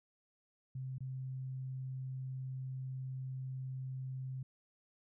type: tone with dropouts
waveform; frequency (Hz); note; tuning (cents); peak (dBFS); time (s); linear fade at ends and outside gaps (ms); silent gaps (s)
sine; 130.81; C3; 0; -39; 0.75-4.43; 5; 0.983-1.005
effects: none